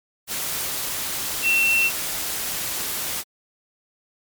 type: tone in noise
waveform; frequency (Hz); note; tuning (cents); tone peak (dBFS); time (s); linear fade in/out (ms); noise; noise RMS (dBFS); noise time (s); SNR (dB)
sine; 2706; E7; +45; -16; 1.42-1.91; 50; white; -27; 0.27-3.24; +8
effects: MP3 96 kbps